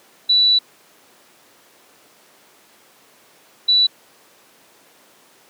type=tone bursts at uneven times; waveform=sine; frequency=3951 Hz; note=B7; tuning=in tune; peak=-11 dBFS; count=2; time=0.29-0.59 / 3.68-3.87 s; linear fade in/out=10 ms; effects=pink hiss -51 dBFS RMS until 5.49 s + high-pass 300 Hz 12 dB/octave